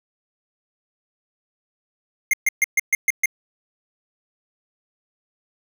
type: tone bursts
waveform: square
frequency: 2115 Hz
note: C7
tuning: 18 cents sharp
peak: -15 dBFS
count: 7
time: 2.31-3.258 s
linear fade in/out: 2 ms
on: 24 ms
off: 130 ms
effects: none